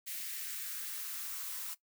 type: noise with high-pass filter sweep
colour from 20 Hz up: blue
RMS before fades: -41 dBFS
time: 0.06-1.75 s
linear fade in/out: 20 ms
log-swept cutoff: 2000 to 990 Hz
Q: 2.1
effects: noise-tail reverb RT60 0.1 s tail -17 dB re dry